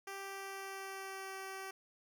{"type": "tone with pitch glide", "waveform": "10% pulse", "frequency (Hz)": [392, 385], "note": ["G4", "G4"], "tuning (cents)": [0, -31], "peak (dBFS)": -35, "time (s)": [0.07, 1.71], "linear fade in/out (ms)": 5, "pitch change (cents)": -31, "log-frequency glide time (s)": [0.17, 1.35], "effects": []}